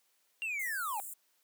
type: linear sweep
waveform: triangle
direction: down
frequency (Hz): 2794 to 767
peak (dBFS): -32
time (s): 0.42-1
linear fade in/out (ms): 0
type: high-pass noise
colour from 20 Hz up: pink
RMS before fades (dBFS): -44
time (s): 0.59-1.14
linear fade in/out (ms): 10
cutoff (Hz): 7300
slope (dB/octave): 96
effects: white hiss -73 dBFS RMS until 1.43 s + high-pass 300 Hz 12 dB/octave